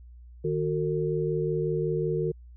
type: tone cluster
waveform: sine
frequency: 154.4 / 367.4 / 452.8 Hz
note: D#3 / F#4 / A4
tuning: -13 / -12 / +50 cents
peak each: -29 dBFS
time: 0.44-2.32 s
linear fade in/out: 10 ms
effects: added 60 Hz sine -45 dBFS peak until 2.56 s